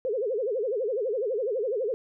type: tone with vibrato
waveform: sine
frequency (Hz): 465.7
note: A#4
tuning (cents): -2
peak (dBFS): -25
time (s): 0.05-1.94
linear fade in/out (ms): 0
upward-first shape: sine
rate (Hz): 12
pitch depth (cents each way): 250
effects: none